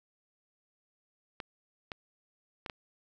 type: clicks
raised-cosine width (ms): 0.3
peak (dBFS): -22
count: 4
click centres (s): 1.402 / 1.918 / 2.662 / 2.698
effects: none